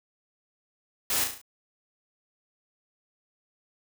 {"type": "noise with echo", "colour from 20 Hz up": "white", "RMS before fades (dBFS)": -27, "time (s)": [1.1, 1.24], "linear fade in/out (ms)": 2, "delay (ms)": 35, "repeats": 5, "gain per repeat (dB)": -5, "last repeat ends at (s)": 1.415, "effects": []}